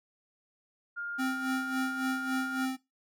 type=tone; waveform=sine; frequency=1410 Hz; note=F6; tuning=16 cents sharp; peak=-34 dBFS; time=0.96-2.66 s; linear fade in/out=20 ms
type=tone with tremolo; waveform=square; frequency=261.6 Hz; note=C4; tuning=in tune; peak=-29 dBFS; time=1.18-2.77 s; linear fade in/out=20 ms; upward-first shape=sine; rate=3.6 Hz; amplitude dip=65%
effects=noise-tail reverb RT60 0.2 s tail -18 dB re dry